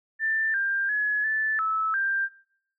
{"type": "tone with pitch steps", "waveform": "sine", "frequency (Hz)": [1777, 1592, 1694, 1751, 1304, 1584], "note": ["A6", "G6", "G#6", "A6", "E6", "G6"], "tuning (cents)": [17, 26, 34, -9, -19, 18], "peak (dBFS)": -23, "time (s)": [0.19, 2.29], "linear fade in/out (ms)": 50, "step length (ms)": 350, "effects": ["noise-tail reverb RT60 0.6 s tail -20 dB re dry"]}